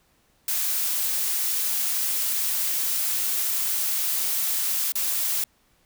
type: noise with dropouts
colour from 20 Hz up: blue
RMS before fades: -25 dBFS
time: 0.48-5.44 s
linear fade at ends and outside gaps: 2 ms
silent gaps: 4.921-4.954 s
effects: pink hiss -64 dBFS RMS until 5.85 s